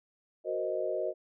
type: chord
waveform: sine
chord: C half-diminished seventh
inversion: second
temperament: equal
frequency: 370 / 466.2 / 523.3 / 622.3 Hz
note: Gb4 / Bb4 / C5 / Eb5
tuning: 0 / 0 / 0 / 0 cents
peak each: -36 / -37 / -36 / -33 dBFS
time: 0.44-1.14 s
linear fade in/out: 50 ms
effects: none